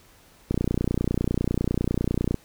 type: click train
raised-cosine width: 3 ms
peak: -10 dBFS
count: 56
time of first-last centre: 0.51-2.343 s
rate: 30 Hz
effects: pink hiss -55 dBFS RMS until 2.44 s